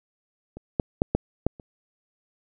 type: clicks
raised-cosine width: 2 ms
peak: -25 / -8 / -6 / -7 / -7 / -29 dBFS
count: 6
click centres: 0.57 / 0.798 / 1.019 / 1.15 / 1.466 / 1.598 s
effects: none